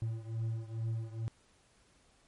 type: beating tone pair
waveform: triangle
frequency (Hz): 112.2 / 114.5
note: A2 / A#2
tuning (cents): +34 / -31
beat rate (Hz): 2.3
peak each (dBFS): -34 / -37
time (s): 0.02-1.28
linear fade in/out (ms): 0
effects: pink hiss -67 dBFS RMS until 2.27 s + MP3 48 kbps